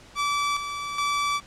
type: tone with tremolo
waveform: sawtooth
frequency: 1156 Hz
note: D6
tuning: 28 cents flat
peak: -19 dBFS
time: 0.15-1.41 s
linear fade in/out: 50 ms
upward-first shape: square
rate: 1.2 Hz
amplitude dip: 55%
effects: pink hiss -49 dBFS RMS until 1.46 s + low-pass 7000 Hz 12 dB/octave